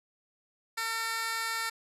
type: tone with high-pass filter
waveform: 15% pulse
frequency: 452.7 Hz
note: A4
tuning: 49 cents sharp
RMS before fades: -33 dBFS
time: 0.77-1.7 s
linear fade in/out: 10 ms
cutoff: 1600 Hz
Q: 0.96
effects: resampled to 32000 Hz